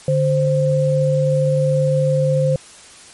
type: tone pair together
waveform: sine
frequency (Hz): 146.83 / 522.7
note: D3 / C5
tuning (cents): 0 / -2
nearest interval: octave + minor seventh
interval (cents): 2198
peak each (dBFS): -16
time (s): 0.08-2.56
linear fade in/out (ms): 2
effects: white hiss -42 dBFS RMS until 3.13 s + MP3 48 kbps